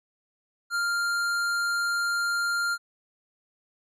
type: tone with hard clipping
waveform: sine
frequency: 1396.9 Hz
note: F6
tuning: in tune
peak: -26 dBFS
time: 0.7-2.78 s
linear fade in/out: 50 ms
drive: 13 dB
effects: none